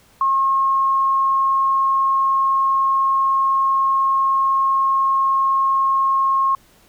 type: tone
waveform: sine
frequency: 1079 Hz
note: C#6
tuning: 47 cents flat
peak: -14 dBFS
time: 0.21-6.55 s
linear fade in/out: 2 ms
effects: pink hiss -53 dBFS RMS until 6.88 s